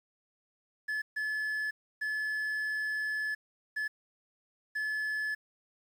triangle tone bursts at uneven times, 1722 Hz, A6, 38 cents flat, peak -29 dBFS, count 5, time 0.88-1.02 / 1.16-1.71 / 2.01-3.35 / 3.76-3.88 / 4.75-5.35 s, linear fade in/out 10 ms, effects 10-bit

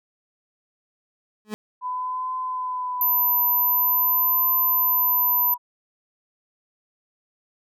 30% pulse tone with exponential growth, 212.9 Hz, G#3, 43 cents sharp, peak -21 dBFS, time 1.45-1.54 s, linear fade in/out 0 ms, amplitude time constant 19 ms
sine tone with vibrato, 1000 Hz, B5, 21 cents sharp, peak -25 dBFS, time 1.81-5.58 s, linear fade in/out 50 ms, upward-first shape triangle, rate 0.46 Hz, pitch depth 39 cents each way
sine tone, 12090 Hz, F#9, 36 cents sharp, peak -18 dBFS, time 3.01-5.54 s, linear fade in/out 2 ms
effects none

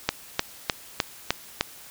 click train, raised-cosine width 0.2 ms, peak -3 dBFS, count 6, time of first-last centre 0.09-1.61 s, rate 3.29 Hz, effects white hiss -46 dBFS RMS until 1.9 s

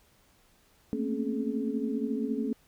sine tone cluster, 219.7 / 230.5 / 260.1 / 274.5 / 426.1 Hz, A3 / A#3 / C4 / C#4 / G#4, -2 / -19 / -10 / -17 / +44 cents, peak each -35 / -33 / -38 / -33 / -36 dBFS, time 0.93-2.53 s, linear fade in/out 0 ms, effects pink hiss -64 dBFS RMS until 2.67 s

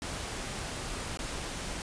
pink noise with dropouts, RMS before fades -37 dBFS, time 0.02-1.82 s, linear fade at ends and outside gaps 1 ms, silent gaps 1.173-1.19 s, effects resampled to 22050 Hz

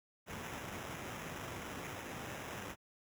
pink noise with sample-and-hold, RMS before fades -44 dBFS, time 0.26-2.76 s, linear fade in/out 50 ms, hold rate 4410 Hz, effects high-pass 80 Hz 12 dB/octave

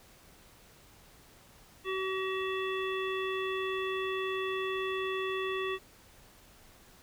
harmonic tone, 379.9 Hz, F#4, 46 cents sharp, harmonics 1 / 3 / 5 / 7 / 9, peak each -33 / -38 / -40 / -41 / -43 dBFS, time 1.84-5.79 s, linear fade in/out 50 ms, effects pink hiss -58 dBFS RMS until 7.02 s

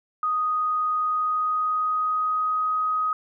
sine tone with pitch glide, 1244.5 to 1256.8 Hz, D#6 to D#6, 0 to +17 cents, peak -21 dBFS, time 0.23-3.13 s, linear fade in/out 2 ms, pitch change +17 cents, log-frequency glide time 0.95-2.74 s, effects none

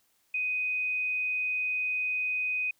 sine tone, 2500 Hz, D#7, 8 cents sharp, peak -27 dBFS, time 0.34-2.71 s, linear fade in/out 5 ms, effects white hiss -70 dBFS RMS until 2.79 s

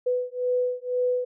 sine beating tone pair, 496.5 / 498.5 Hz, B4 / B4, +9 / +16 cents, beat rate 2 Hz, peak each -26 dBFS, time 0.06-1.25 s, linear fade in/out 10 ms, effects none

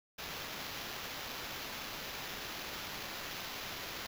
blue noise with sample-and-hold, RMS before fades -43 dBFS, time 0.18-4.07 s, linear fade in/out 10 ms, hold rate 8820 Hz, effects none

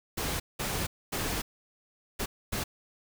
pink noise bursts at uneven times, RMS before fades -32 dBFS, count 5, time 0.17-0.4 / 0.59-0.87 / 1.12-1.42 / 2.19-2.26 / 2.52-2.64 s, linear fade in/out 10 ms, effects none

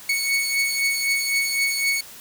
sawtooth beating tone pair, 2217 / 2220.9 Hz, C#7 / C#7, 0 / +3 cents, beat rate 3.9 Hz, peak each -18 / -23 dBFS, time 0.09-2.01 s, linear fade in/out 5 ms, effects white hiss -42 dBFS RMS until 2.2 s

